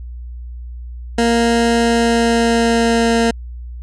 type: tone with pitch glide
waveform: 20% pulse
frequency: 233.1 to 230.6 Hz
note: A#3 to A#3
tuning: 0 to -19 cents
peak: -7 dBFS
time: 1.18-3.31 s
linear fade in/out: 5 ms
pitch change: -19 cents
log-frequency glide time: 1.81-3.18 s
effects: added 60 Hz sine -27 dBFS peak until 3.82 s + resampled to 22050 Hz